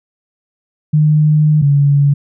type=tone pair in turn; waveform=sine; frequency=152.2 / 142.3 Hz; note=D#3 / C#3; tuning=-38 / +46 cents; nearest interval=minor second; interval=116 cents; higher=first; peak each=-7 dBFS; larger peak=neither; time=0.93-1.62 / 1.62-2.14 s; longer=first; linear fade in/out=10 ms; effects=none